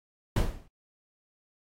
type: noise with exponential decay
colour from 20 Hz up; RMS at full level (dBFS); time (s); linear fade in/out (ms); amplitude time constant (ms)
brown; -18; 0.36-0.68; 5; 69
effects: AAC 48 kbps